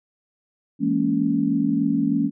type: chord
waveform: sine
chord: A# half-diminished seventh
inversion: second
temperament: just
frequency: 167.82 / 209.8 / 233.1 / 279.7 Hz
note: E3 / G#3 / A#3 / C#4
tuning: +31 / +18 / 0 / +16 cents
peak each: -27 / -25 / -24 / -21 dBFS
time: 0.79-2.31 s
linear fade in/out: 50 ms
effects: none